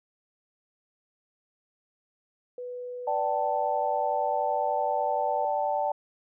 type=tone; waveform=sine; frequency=493.9 Hz; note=B4; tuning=in tune; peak=-34 dBFS; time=2.58-5.45 s; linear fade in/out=2 ms
type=chord; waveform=sine; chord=D suspended fourth; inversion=none; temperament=equal with one note detuned; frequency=587.3 / 769.6 / 880 Hz; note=D5 / G5 / A5; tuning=0 / -32 / 0 cents; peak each=-29 dBFS; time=3.07-5.92 s; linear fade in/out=5 ms
effects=none